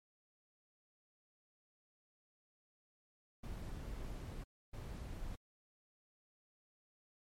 brown noise bursts at uneven times, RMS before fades -45 dBFS, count 2, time 3.43-4.44 / 4.73-5.36 s, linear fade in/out 10 ms, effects MP3 64 kbps

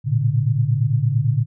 sine tone cluster, 111.3 / 120.1 / 143.2 Hz, A2 / B2 / D3, +20 / -48 / -43 cents, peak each -20 dBFS, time 0.04-1.46 s, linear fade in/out 50 ms, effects none

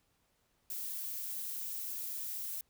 violet noise, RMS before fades -40 dBFS, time 0.7-2.61 s, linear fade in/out 2 ms, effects pink hiss -75 dBFS RMS until 2.69 s

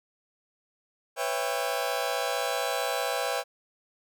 sawtooth chord, C# half-diminished seventh, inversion third, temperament just, 498.9 / 554.4 / 665.2 / 798.3 Hz, B4 / C#5 / E5 / G5, +17 / 0 / +16 / +31 cents, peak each -29 dBFS, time 1.16-3.44 s, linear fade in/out 50 ms, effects none

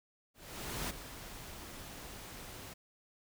pink noise with ADSR envelope, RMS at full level -37 dBFS, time 0.34-2.74 s, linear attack 560 ms, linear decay 12 ms, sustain -11 dB, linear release 13 ms, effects none

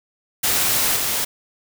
white noise with level steps, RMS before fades -19 / -22 dBFS, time 0.43-1.25 s, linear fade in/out 10 ms, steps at 0.96 s, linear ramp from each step 2 ms, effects none

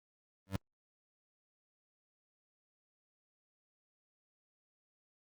25% pulse tone with exponential growth, 96.5 Hz, G2, 27 cents flat, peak -25 dBFS, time 0.47-0.56 s, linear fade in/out 0 ms, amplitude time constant 19 ms, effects Opus 32 kbps

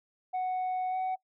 sine tone with pitch glide, 740 to 748.6 Hz, F#5 to F#5, 0 to +20 cents, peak -26 dBFS, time 0.33-1.16 s, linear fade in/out 20 ms, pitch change +20 cents, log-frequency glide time 0.9-0.96 s, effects noise-tail reverb RT60 0.1 s tail -21 dB re dry + tanh soft clip ceiling -28 dBFS

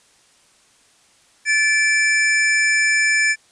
square tone pair together, 1740 / 2333 Hz, A6 / D7, -20 / -12 cents, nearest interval perfect fourth, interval 508 cents, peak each -18 dBFS, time 1.45-3.36 s, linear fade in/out 50 ms, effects white hiss -55 dBFS RMS until 3.51 s + resampled to 22050 Hz

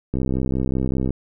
click train, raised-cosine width 3 ms, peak -10 dBFS, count 64, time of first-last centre 0.14-1.106 s, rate 65.2 Hz, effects none

